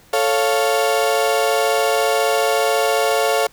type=chord; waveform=35% pulse; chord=A augmented; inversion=none; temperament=equal; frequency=440 / 554.4 / 698.5 Hz; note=A4 / C#5 / E#5; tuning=0 / 0 / 0 cents; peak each=-18 dBFS; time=0.13-3.47 s; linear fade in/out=5 ms; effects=pink hiss -50 dBFS RMS until 3.52 s